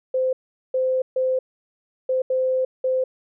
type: tone bursts at uneven times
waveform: sine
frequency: 517 Hz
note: C5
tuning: 21 cents flat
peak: -18 dBFS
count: 6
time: 0.14-0.33 / 0.74-1.02 / 1.16-1.39 / 2.09-2.22 / 2.3-2.65 / 2.84-3.04 s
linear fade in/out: 5 ms
effects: none